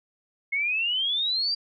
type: exponential sweep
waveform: sine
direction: up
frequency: 2154 to 4774 Hz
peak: -23 dBFS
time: 0.52-1.55 s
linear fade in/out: 10 ms
effects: none